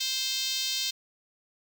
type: tone with high-pass filter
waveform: 5% pulse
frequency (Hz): 523.3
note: C5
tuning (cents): 0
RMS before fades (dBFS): -30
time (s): 0-0.91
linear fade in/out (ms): 10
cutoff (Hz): 3600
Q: 1.9
effects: none